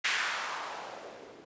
violet noise with low-pass filter sweep, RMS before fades -36 dBFS, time 0.04-1.45 s, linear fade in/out 10 ms, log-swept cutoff 2100 to 330 Hz, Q 1.8, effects resampled to 16000 Hz

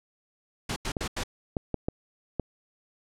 pink noise bursts, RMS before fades -31 dBFS, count 4, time 0.69-1.236 s, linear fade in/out 5 ms, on 72 ms, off 86 ms
clicks, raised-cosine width 2 ms, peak -14 dBFS, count 5, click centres 0.968 / 1.568 / 1.743 / 1.885 / 2.397 s
effects low-pass 8000 Hz 12 dB/octave

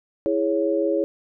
sine chord, C# minor, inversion first, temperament equal, 329.6 / 415.3 / 554.4 Hz, E4 / G#4 / C#5, 0 / 0 / 0 cents, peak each -23 / -24 / -23 dBFS, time 0.26-1.04 s, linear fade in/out 0 ms, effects none

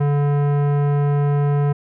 sine tone with tanh clipping, 144.1 Hz, D3, 33 cents flat, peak -17 dBFS, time 0-1.73 s, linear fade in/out 10 ms, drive 17 dB, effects none

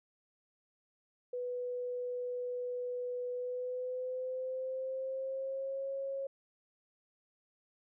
sine tone with pitch glide, 493.9 to 544.9 Hz, B4 to C#5, 0 to -30 cents, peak -35 dBFS, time 1.33-6.27 s, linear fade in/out 5 ms, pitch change +170 cents, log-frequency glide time 3.31-5.9 s, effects none

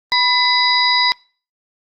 harmonic tone with a mistuned harmonic, 982 Hz, B5, 10 cents flat, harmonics 1 / 2 / 4 / 5, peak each -18 / -18 / -18 / -18 dBFS, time 0.12-1.12 s, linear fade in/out 0 ms, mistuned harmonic 2, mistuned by +44 cents, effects noise-tail reverb RT60 0.4 s tail -25 dB re dry + Opus 32 kbps

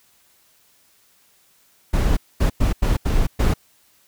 brown noise bursts at uneven times, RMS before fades -17 dBFS, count 6, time 1.93-2.17 / 2.4-2.5 / 2.6-2.73 / 2.82-2.97 / 3.05-3.27 / 3.39-3.54 s, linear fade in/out 10 ms, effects white hiss -58 dBFS RMS until 4.07 s

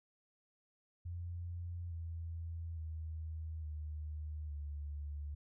sine tone with pitch steps, 86.7 / 83.07 / 79.6 / 76.27 / 73.07 Hz, F2 / E2 / D#2 / D#2 / D2, -12 / +14 / +40 / -34 / -8 cents, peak -40 dBFS, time 1.05-5.35 s, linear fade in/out 10 ms, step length 860 ms, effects none

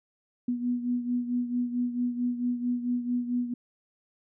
sine beating tone pair, 243.5 / 248 Hz, B3 / B3, -24 / +7 cents, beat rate 4.5 Hz, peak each -27 / -33 dBFS, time 0.48-3.54 s, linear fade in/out 5 ms, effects none

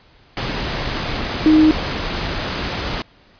sine tone in noise, 311.1 Hz, D#4, in tune, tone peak -8 dBFS, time 1.46-1.71 s, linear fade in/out 0 ms, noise pink, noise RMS -23 dBFS, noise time 0.37-3.02 s, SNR +12 dB, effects pink hiss -51 dBFS RMS until 3.39 s + resampled to 11025 Hz

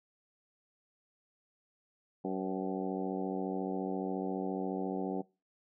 harmonic tone with a mistuned harmonic, 94.4 Hz, F#2, 35 cents sharp, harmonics 2 / 3 / 4 / 5 / 6 / 7 / 8 / 9, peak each -38 / -38 / -39 / -42 / -46 / -46 / -43 / -51 dBFS, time 2.24-5.22 s, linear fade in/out 10 ms, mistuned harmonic 6, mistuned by -50 cents, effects noise-tail reverb RT60 0.3 s tail -24 dB re dry

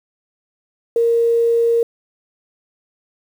sine tone with quantisation, 465.1 Hz, A#4, 4 cents flat, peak -12 dBFS, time 0.96-1.83 s, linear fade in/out 2 ms, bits 7, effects none

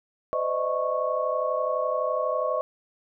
sine tone cluster, 511 / 602 / 634 / 1103 Hz, C5 / D5 / D#5 / C#6, -41 / +43 / +32 / -9 cents, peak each -29 dBFS, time 0.33-2.61 s, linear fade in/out 0 ms, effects none

